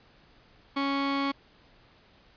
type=tone pair together; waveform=sawtooth; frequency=277.2 / 554.4 Hz; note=C#4 / C#5; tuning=0 / 0 cents; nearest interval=octave; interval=1200 cents; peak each=-23 / -25 dBFS; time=0.76-1.32 s; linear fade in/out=10 ms; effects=pink hiss -59 dBFS RMS until 2.36 s + resampled to 11025 Hz

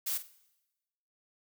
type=noise with echo; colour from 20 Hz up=blue; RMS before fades=-33 dBFS; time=0.06-0.18 s; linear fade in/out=10 ms; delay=48 ms; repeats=3; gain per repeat=-12 dB; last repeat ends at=0.324 s; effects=noise-tail reverb RT60 1.0 s tail -19 dB re dry

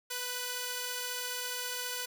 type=tone pair together; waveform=5% pulse; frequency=493.9 / 1496.4 Hz; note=B4 / F#6; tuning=0 / +19 cents; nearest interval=octave + perfect fifth; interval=1919 cents; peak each=-26 dBFS; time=0.1-2.06 s; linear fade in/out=10 ms; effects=none

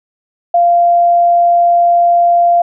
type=tone; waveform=sine; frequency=693 Hz; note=F5; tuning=14 cents flat; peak=-6 dBFS; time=0.54-2.62 s; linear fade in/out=5 ms; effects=none

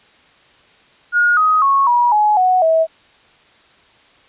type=tone with pitch steps; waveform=sine; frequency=1435 / 1256.5 / 1100.2 / 963.3 / 843.5 / 738.5 / 646.6 Hz; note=F6 / D#6 / C#6 / B5 / G#5 / F#5 / E5; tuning=+47 / +17 / -13 / -43 / +27 / -3 / -34 cents; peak=-10 dBFS; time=1.12-2.87 s; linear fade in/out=50 ms; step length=250 ms; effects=white hiss -50 dBFS RMS until 4.28 s + resampled to 8000 Hz

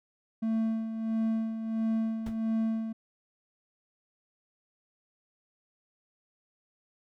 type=tone with tremolo; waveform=triangle; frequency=223.2 Hz; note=A3; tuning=25 cents sharp; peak=-23 dBFS; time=0.42-2.93 s; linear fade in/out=10 ms; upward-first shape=sine; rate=1.5 Hz; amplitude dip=60%
type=noise with exponential decay; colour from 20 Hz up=brown; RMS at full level=-33 dBFS; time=2.26-2.39 s; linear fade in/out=5 ms; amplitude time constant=27 ms
effects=none

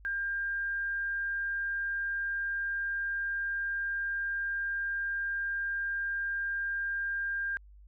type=tone; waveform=sine; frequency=1600 Hz; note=G6; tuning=35 cents sharp; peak=-30 dBFS; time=0.05-7.57 s; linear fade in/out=0 ms; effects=added 50 Hz sine -51 dBFS peak until 7.87 s

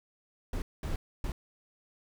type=noise bursts at uneven times; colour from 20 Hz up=brown; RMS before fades=-33 dBFS; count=3; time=0.53-0.62 / 0.83-0.96 / 1.24-1.32 s; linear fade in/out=2 ms; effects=none

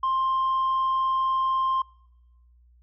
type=tone with tanh clipping; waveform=sine; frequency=1054 Hz; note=C6; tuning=12 cents sharp; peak=-22 dBFS; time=0.03-1.82 s; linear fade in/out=5 ms; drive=1 dB; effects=noise-tail reverb RT60 1.0 s tail -26 dB re dry + added 60 Hz sine -54 dBFS peak until 2.82 s

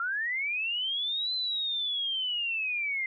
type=linear two-way sweep; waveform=sine; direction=up then down; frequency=1348 to 4082 to 2070 Hz; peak=-28 dBFS; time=0-3.06 s; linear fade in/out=2 ms; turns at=1.34 s; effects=none

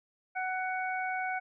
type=harmonic tone; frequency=745 Hz; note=F#5; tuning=12 cents sharp; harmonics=1 / 2 / 3; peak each=-33 / -36 / -38 dBFS; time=0.35-1.4 s; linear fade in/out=20 ms; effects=none

